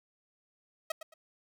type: tone with echo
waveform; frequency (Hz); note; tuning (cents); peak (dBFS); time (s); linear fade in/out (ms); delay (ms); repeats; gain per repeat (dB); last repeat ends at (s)
sawtooth; 638; D#5; +43; -27; 0.9-0.92; 5; 110; 2; -11; 1.14
effects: none